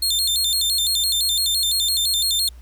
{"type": "tone with vibrato", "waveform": "sawtooth", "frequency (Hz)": 3908, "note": "B7", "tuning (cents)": -19, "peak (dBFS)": -15, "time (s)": [0.02, 2.49], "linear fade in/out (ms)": 5, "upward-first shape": "square", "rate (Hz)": 5.9, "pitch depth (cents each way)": 150, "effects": ["added 60 Hz sine -39 dBFS peak until 2.61 s", "pink hiss -56 dBFS RMS until 2.61 s"]}